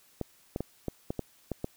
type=clicks; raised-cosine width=2 ms; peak=-18 dBFS; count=8; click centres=0.213 / 0.561 / 0.606 / 0.883 / 1.105 / 1.193 / 1.517 / 1.644 s; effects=white hiss -62 dBFS RMS until 1.76 s